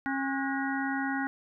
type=harmonic tone with a mistuned harmonic; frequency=271.7 Hz; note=C#4; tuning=35 cents flat; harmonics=1 / 3 / 4 / 5 / 6 / 7; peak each=-31 / -35 / -43 / -35 / -41 / -38 dBFS; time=0.06-1.27 s; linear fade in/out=0 ms; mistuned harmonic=5; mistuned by=+120 cents; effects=none